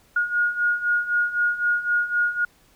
sine beating tone pair, 1434 / 1437.9 Hz, F6 / F#6, +45 / -50 cents, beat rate 3.9 Hz, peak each -25 / -21 dBFS, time 0.16-2.45 s, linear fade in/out 5 ms, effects pink hiss -58 dBFS RMS until 2.75 s

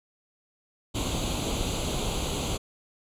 pink noise with comb filter, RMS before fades -29 dBFS, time 0.94-2.58 s, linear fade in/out 20 ms, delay 0.28 ms, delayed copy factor +0.8, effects low-pass 10000 Hz 12 dB/octave

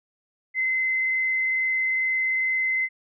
sine tone with frequency modulation, 2056 Hz, C7, 31 cents flat, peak -21 dBFS, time 0.54-2.89 s, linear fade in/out 50 ms, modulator 22.3 Hz, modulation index 0.56, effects none

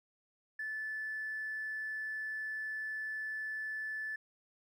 triangle tone with tanh clipping, 1744 Hz, A6, 16 cents flat, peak -36 dBFS, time 0.59-4.16 s, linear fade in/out 5 ms, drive 1 dB, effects none

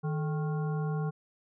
harmonic tone with a mistuned harmonic, 155.56 Hz, D#3, in tune, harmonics 1 / 3 / 5 / 7 / 9, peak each -29 / -39 / -43 / -46 / -48 dBFS, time 0.03-1.11 s, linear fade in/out 20 ms, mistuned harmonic 3, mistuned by -120 cents, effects none

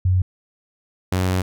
sine / sawtooth tone pair in turn, 92.1 / 92.43 Hz, F#2 / F#2, -7 / -1 cents, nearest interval unison, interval 6 cents, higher second, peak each -14 dBFS, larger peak neither, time 0.05-0.22 / 1.12-1.42 s, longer second, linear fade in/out 5 ms, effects none

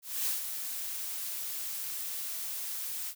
blue noise with ADSR envelope, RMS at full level -30 dBFS, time 0.02-3.15 s, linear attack 250 ms, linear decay 140 ms, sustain -7 dB, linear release 66 ms, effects none

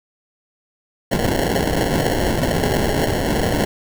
violet noise with sample-and-hold, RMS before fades -19 dBFS, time 1.11-3.65 s, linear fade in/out 5 ms, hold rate 1225 Hz, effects none

